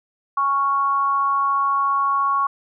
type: tone with amplitude modulation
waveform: sine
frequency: 1108.7 Hz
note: C#6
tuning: in tune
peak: -14 dBFS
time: 0.37-2.47 s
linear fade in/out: 5 ms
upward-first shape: sine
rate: 283 Hz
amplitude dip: 55%
effects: none